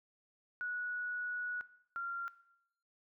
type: tone pair in turn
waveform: sine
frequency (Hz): 1466 / 1383.7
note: F#6 / F6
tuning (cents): -16 / -16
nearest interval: minor second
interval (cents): 100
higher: first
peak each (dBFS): -36 / -36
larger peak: neither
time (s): 0.61-1.61 / 1.96-2.28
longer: first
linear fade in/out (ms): 0
effects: noise-tail reverb RT60 0.7 s tail -17 dB re dry